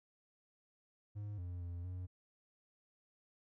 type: tone with pitch steps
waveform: triangle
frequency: 103.6 / 88.6 / 86.9 / 90.8 Hz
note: G#2 / F2 / F2 / F#2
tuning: -4 / +25 / -8 / -32 cents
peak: -39 dBFS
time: 1.15-2.07 s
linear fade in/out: 20 ms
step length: 230 ms
effects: none